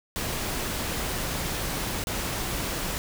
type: noise with dropouts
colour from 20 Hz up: pink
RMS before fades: -30 dBFS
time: 0.16-2.98 s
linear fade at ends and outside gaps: 0 ms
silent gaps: 2.039-2.071 s
effects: none